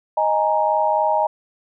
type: chord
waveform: sine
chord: D# suspended fourth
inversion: none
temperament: just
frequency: 622.3 / 829.7 / 933.4 Hz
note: D#5 / G#5 / A#5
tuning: 0 / -2 / +2 cents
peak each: -20 dBFS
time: 0.17-1.27 s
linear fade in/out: 5 ms
effects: none